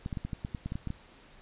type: clicks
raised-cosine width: 5 ms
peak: -22 dBFS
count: 12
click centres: 0.061 / 0.128 / 0.172 / 0.25 / 0.332 / 0.449 / 0.548 / 0.66 / 0.721 / 0.755 / 0.873 / 0.904 s
effects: pink hiss -56 dBFS RMS until 1.41 s + resampled to 8000 Hz